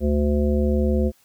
harmonic tone, 73.42 Hz, D2, in tune, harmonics 1 / 3 / 5 / 7 / 9, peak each -20 / -22 / -26 / -26 / -36 dBFS, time 0-1.12 s, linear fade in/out 50 ms, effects white hiss -59 dBFS RMS until 1.24 s

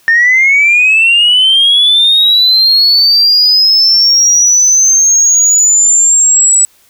sine linear sweep, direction up, 1800 to 7900 Hz, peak -3 dBFS, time 0.08-6.65 s, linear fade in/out 0 ms, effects tanh soft clip ceiling -1 dBFS + white hiss -48 dBFS RMS until 6.89 s

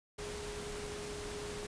sine tone in noise, 415.3 Hz, G#4, in tune, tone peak -43 dBFS, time 0.18-1.67 s, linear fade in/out 10 ms, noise pink, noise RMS -44 dBFS, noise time 0.18-1.67 s, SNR -2 dB, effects resampled to 22050 Hz

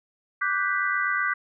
sine chord, G major seventh, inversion second, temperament equal with one note detuned, 1170.6 / 1480 / 1568 / 1975.5 Hz, D6 / F#6 / G6 / B6, -6 / 0 / 0 / 0 cents, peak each -28 dBFS, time 0.41-1.34 s, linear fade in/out 10 ms, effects none

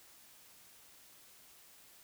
silence, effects white hiss -60 dBFS RMS until 2.03 s

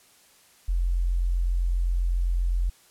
sine tone, 43.85 Hz, F1, 8 cents sharp, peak -21 dBFS, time 0.68-2.7 s, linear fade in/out 10 ms, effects white hiss -57 dBFS RMS until 2.9 s + low-pass 12000 Hz 12 dB/octave

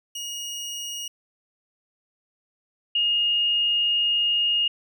25% pulse / sine tone pair in turn, 2875 / 2849 Hz, F7 / F7, +50 / +34 cents, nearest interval unison, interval 16 cents, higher first, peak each -27 / -19 dBFS, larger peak second, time 0.15-1.08 / 2.95-4.68 s, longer second, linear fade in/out 5 ms, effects none

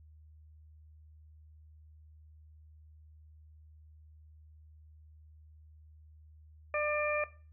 harmonic tone, 597 Hz, D5, 28 cents sharp, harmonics 1 / 2 / 3 / 4, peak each -32 / -36 / -39 / -36 dBFS, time 6.74-7.24 s, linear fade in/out 2 ms, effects noise-tail reverb RT60 0.4 s tail -17 dB re dry + added 77 Hz sine -54 dBFS peak until 7.52 s

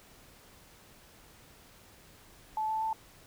sine tone with pitch steps, 869 / 876.6 / 884.2 Hz, A5 / A5 / A5, -22 / -7 / +8 cents, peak -29 dBFS, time 2.57-2.93 s, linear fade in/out 2 ms, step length 120 ms, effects pink hiss -57 dBFS RMS until 3.26 s

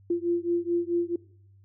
sine beating tone pair, 343 / 347.6 Hz, F4 / F4, -31 / -8 cents, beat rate 4.6 Hz, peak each -27 dBFS, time 0.1-1.16 s, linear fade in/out 5 ms, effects noise-tail reverb RT60 0.7 s tail -21 dB re dry + added 98 Hz sine -53 dBFS peak until 1.64 s

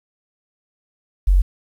sine tone, 46.25 Hz, F#1, in tune, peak -10 dBFS, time 1.27-1.42 s, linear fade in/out 10 ms, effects 8-bit

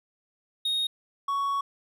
triangle tone pair in turn, 3729 / 1115.7 Hz, A#7 / C#6, 0 / +11 cents, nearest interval octave + major sixth, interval 2089 cents, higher first, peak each -23 dBFS, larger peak neither, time 0.65-0.87 / 1.28-1.61 s, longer second, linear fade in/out 5 ms, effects none

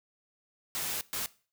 white noise bursts at uneven times, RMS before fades -34 dBFS, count 2, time 0.75-1.01 / 1.13-1.26 s, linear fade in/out 0 ms, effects noise-tail reverb RT60 0.4 s tail -20 dB re dry

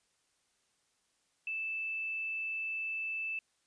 sine tone, 2637 Hz, E7, in tune, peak -34 dBFS, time 1.47-3.39 s, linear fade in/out 2 ms, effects white hiss -75 dBFS RMS until 3.66 s + resampled to 22050 Hz

